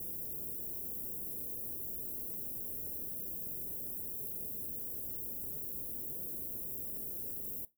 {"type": "band-stop noise", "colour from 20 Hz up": "white", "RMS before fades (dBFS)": -41, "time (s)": [0, 7.65], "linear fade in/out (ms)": 2, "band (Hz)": [480, 13000], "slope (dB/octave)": 24, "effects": ["noise-tail reverb RT60 0.2 s tail -17 dB re dry"]}